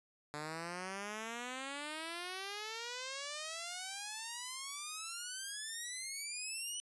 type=exponential sweep; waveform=5% pulse; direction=up; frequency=146.83 to 2986 Hz; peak=-30 dBFS; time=0.34-6.8 s; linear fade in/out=0 ms; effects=resampled to 24000 Hz